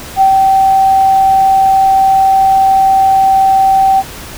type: tone with ADSR envelope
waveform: sine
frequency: 773 Hz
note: G5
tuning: 24 cents flat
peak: -3 dBFS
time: 0.16-4.03 s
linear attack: 51 ms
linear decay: 91 ms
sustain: -2 dB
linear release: 42 ms
effects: pink hiss -28 dBFS RMS until 4.37 s